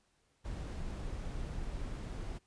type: noise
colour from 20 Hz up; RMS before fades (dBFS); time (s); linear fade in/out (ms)
brown; -40; 0.44-2.39; 20
effects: pink hiss -74 dBFS RMS until 2.46 s + resampled to 22050 Hz